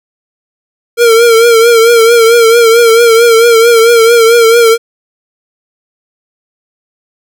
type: tone with vibrato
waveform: square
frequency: 461.7 Hz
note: A#4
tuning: 17 cents flat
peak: -3 dBFS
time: 0.97-4.78 s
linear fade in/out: 50 ms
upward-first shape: triangle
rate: 4.5 Hz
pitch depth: 66 cents each way
effects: none